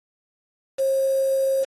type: tone with quantisation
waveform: sine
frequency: 537 Hz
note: C5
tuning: 45 cents sharp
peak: -18 dBFS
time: 0.78-1.65 s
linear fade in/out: 20 ms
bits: 6
effects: AAC 32 kbps